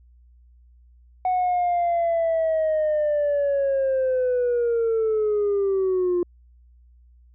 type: linear sweep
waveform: sine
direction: down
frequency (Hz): 740 to 349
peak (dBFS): -17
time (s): 1.25-6.23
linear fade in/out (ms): 2
effects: tanh soft clip ceiling -17 dBFS + added 60 Hz sine -50 dBFS peak until 7.34 s